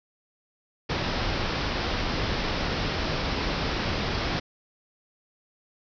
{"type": "low-pass noise", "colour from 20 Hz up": "pink", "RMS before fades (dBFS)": -28, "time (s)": [0.89, 4.4], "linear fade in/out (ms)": 10, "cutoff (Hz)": 5500, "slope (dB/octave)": 96, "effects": []}